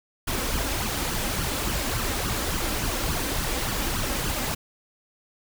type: noise with flanger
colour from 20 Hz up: pink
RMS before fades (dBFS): -27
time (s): 0.27-4.55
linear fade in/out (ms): 10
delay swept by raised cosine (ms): 0.65 to 3.85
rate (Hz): 3.5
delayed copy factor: +0.6
effects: none